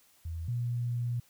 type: tone pair in turn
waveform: sine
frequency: 82.41 / 120.29 Hz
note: E2 / B2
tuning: 0 / -45 cents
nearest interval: perfect fifth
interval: 655 cents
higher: second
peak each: -34 / -29 dBFS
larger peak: second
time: 0.25-0.48 / 0.48-1.2 s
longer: second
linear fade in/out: 5 ms
effects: white hiss -64 dBFS RMS until 1.29 s